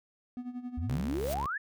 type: tone with tremolo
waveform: triangle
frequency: 246.9 Hz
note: B3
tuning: in tune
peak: -32 dBFS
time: 0.37-1.01 s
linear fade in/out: 0 ms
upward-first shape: sine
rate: 11 Hz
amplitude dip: 75%
type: exponential sweep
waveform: sine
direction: up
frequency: 71.3 to 1818 Hz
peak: -31 dBFS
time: 0.77-1.58 s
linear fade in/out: 10 ms
type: tone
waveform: sawtooth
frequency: 69.7 Hz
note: C#2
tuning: 10 cents sharp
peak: -31 dBFS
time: 0.89-1.46 s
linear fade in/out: 0 ms
type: noise with exponential growth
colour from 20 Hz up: white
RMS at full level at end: -38 dBFS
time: 1.01-1.34 s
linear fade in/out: 5 ms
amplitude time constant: 70 ms
effects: none